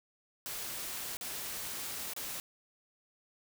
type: noise with dropouts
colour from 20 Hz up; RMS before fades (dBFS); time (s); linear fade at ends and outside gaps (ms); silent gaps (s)
white; -40; 0.46-2.4; 0; 1.169-1.211 / 2.135-2.164
effects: none